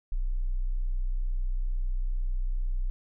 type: tone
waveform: sine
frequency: 31.11 Hz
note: B0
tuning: 14 cents sharp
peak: -25 dBFS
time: 0.12-2.9 s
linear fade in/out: 0 ms
effects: none